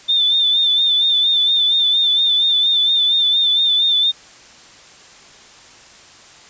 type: tone with vibrato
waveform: sine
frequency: 3569 Hz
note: A7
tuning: 24 cents sharp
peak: -12 dBFS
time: 0.08-4.12 s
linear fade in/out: 20 ms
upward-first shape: sine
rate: 4.3 Hz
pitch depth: 49 cents each way
effects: white hiss -43 dBFS RMS until 6.49 s + resampled to 16000 Hz